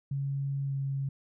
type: tone with pitch glide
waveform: sine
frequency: 138.59 to 137.08 Hz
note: C#3 to C#3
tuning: 0 to -19 cents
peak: -29 dBFS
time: 0.11-1.09 s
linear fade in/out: 5 ms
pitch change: -19 cents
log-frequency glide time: 0.66-0.73 s
effects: none